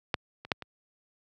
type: clicks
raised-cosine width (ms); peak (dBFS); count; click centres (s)
0.3; -9 / -26 / -9 / -23; 4; 0.142 / 0.45 / 0.518 / 0.623
effects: high-pass 80 Hz 12 dB/octave